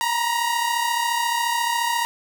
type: tone pair together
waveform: sawtooth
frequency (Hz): 935 / 969.3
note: A#5 / B5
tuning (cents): +5 / -33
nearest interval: minor second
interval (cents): 62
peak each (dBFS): -18 / -22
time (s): 0.01-2.05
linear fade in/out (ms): 0
effects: none